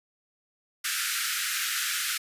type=high-pass noise; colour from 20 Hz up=pink; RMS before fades=-29 dBFS; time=0.84-2.18 s; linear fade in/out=10 ms; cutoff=1300 Hz; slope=96 dB/octave; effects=resampled to 32000 Hz